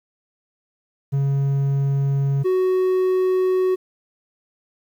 triangle tone pair in turn, 138.59 / 371.4 Hz, C#3 / F#4, 0 / +7 cents, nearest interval octave + perfect fourth, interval 1707 cents, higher second, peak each -15 / -14 dBFS, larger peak second, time 1.12-2.44 / 2.44-3.76 s, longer neither, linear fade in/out 20 ms, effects 9-bit

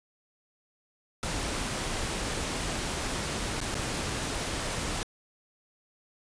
pink noise with dropouts, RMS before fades -32 dBFS, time 1.23-5.03 s, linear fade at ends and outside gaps 0 ms, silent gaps 3.604-3.614 / 3.743-3.752 s, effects resampled to 22050 Hz

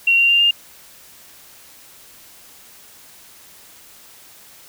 sine tone with pitch steps, 2744 / 2766 / 2789 / 2811 Hz, F7 / F7 / F7 / F7, -31 / -17 / -3 / +11 cents, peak -11 dBFS, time 0.07-0.51 s, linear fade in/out 5 ms, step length 110 ms, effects white hiss -45 dBFS RMS until 4.68 s

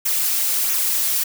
blue noise with flanger, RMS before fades -20 dBFS, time 0.05-1.24 s, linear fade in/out 10 ms, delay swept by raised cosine 0.22 to 4.02 ms, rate 1.5 Hz, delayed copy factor -0.55, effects none

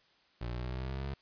25% pulse linear sweep, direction up, 58.27 to 69.3 Hz, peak -32 dBFS, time 0.41-1.14 s, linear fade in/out 5 ms, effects white hiss -67 dBFS RMS until 1.21 s + resampled to 11025 Hz

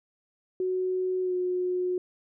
sine tone with pitch glide, 370 to 362.8 Hz, F#4 to F#4, 0 to -34 cents, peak -25 dBFS, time 0.6-1.98 s, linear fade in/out 2 ms, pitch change -34 cents, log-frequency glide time 1.22-1.34 s, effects none

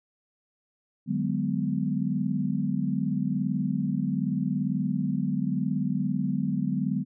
sine chord, G# half-diminished seventh, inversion second, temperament just, 149.51 / 186.89 / 207.7 / 249.2 Hz, D3 / F#3 / G#3 / B3, +31 / +18 / 0 / +16 cents, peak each -31 / -29 / -30 / -30 dBFS, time 1.06-7.05 s, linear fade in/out 50 ms, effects none

